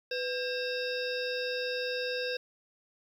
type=harmonic tone with a mistuned harmonic; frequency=535 Hz; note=C5; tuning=38 cents sharp; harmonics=1 / 3 / 5 / 7 / 9 / 10; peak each=-33 / -38 / -40 / -41 / -43 / -43 dBFS; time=0.11-2.37 s; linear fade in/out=5 ms; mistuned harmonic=1; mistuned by=-120 cents; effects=10-bit